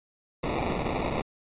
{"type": "noise with sample-and-hold", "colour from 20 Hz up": "white", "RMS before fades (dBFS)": -29, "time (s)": [0.43, 1.22], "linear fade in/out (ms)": 10, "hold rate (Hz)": 1575, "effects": ["resampled to 8000 Hz"]}